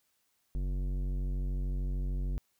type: tone with tanh clipping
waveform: triangle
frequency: 46.6 Hz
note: F#1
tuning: 13 cents sharp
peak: -32 dBFS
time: 0.55-2.38 s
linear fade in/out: 0 ms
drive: 18 dB
effects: white hiss -75 dBFS RMS until 2.59 s